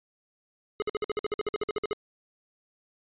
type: tone bursts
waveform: square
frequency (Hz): 420.6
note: G#4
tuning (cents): +22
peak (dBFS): -27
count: 16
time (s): 0.8-1.931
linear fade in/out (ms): 0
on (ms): 21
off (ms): 53
effects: resampled to 8000 Hz